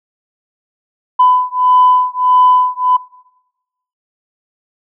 sine beating tone pair, 1002 / 1003.6 Hz, B5 / B5, +25 / +28 cents, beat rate 1.6 Hz, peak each -10 dBFS, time 1.19-2.97 s, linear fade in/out 10 ms, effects noise-tail reverb RT60 1.0 s tail -23 dB re dry + tanh soft clip ceiling 0 dBFS

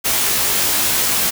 white noise with comb filter, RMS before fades -17 dBFS, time 0.04-1.31 s, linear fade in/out 20 ms, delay 17 ms, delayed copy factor +1, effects none

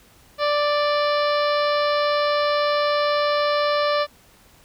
harmonic tone, 587.3 Hz, D5, in tune, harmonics 1 / 2 / 3 / 4 / 5 / 6 / 7 / 8 / 9, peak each -20 / -23 / -30 / -33 / -35 / -35 / -33 / -38 / -37 dBFS, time 0.38-4.07 s, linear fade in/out 50 ms, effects pink hiss -53 dBFS RMS until 4.64 s

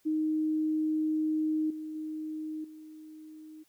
sine tone with level steps, 311.1 Hz, D#4, in tune, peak -26 / -36 / -34 / -45 dBFS, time 0.05-3.64 s, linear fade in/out 20 ms, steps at 1.7 / 1.95 / 2.64 s, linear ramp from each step 5 ms, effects white hiss -69 dBFS RMS until 3.68 s

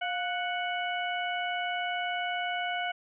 harmonic tone with a mistuned harmonic, 740 Hz, F#5, in tune, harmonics 1 / 2 / 3 / 4, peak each -32 / -35 / -37 / -38 dBFS, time 0.01-2.92 s, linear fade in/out 10 ms, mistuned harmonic 1, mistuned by -78 cents, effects none

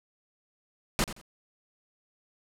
pink noise with echo, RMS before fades -25 dBFS, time 0.99-1.04 s, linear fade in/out 0 ms, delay 87 ms, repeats 2, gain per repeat -13 dB, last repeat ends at 1.214 s, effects low-pass 11000 Hz 12 dB/octave

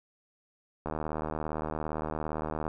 click train, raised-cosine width 1 ms, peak -19 dBFS, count 142, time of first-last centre 0.86-2.679 s, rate 77.5 Hz, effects none

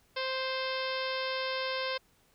harmonic tone with a mistuned harmonic, 523.3 Hz, C5, in tune, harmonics 1 / 2 / 3 / 4 / 5 / 6 / 7 / 8 / 9 / 10, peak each -35 / -38 / -40 / -41 / -42 / -43 / -43 / -44 / -45 / -45 dBFS, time 0.16-1.98 s, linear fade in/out 10 ms, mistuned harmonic 7, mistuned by -15 cents, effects pink hiss -67 dBFS RMS until 2.34 s

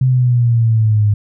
sine exponential sweep, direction down, 130.81 to 102.9 Hz, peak -9 dBFS, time 0.01-1.14 s, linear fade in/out 5 ms, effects none

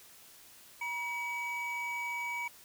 triangle tone pair together, 956.5 / 2275 Hz, A#5 / C#7, +44 / +44 cents, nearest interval octave + minor third, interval 1500 cents, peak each -37 / -34 dBFS, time 0.81-2.48 s, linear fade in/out 5 ms, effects white hiss -56 dBFS RMS until 2.64 s

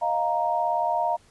sine chord, Eb suspended second, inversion none, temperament just, 622.3 / 700 / 933.4 Hz, Eb5 / F5 / Bb5, 0 / +4 / +2 cents, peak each -29 / -25 / -25 dBFS, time 0.01-1.17 s, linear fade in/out 20 ms, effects pink hiss -58 dBFS RMS until 1.3 s + resampled to 24000 Hz

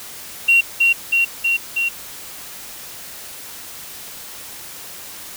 sine tone with echo, 2747 Hz, F7, 29 cents flat, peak -8 dBFS, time 0.48-0.61 s, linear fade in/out 10 ms, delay 320 ms, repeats 4, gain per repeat -2 dB, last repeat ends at 1.89 s, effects tanh soft clip ceiling -6 dBFS + white hiss -35 dBFS RMS until 5.36 s

